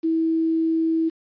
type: tone with quantisation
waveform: sine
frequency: 324.7 Hz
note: E4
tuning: 26 cents flat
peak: -18 dBFS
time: 0.03-1.1 s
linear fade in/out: 20 ms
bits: 8
effects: resampled to 11025 Hz